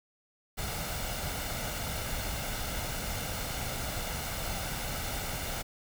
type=noise with comb filter; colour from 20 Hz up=pink; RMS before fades=-35 dBFS; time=0.57-5.63 s; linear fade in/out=20 ms; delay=1.4 ms; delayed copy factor=+0.5; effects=none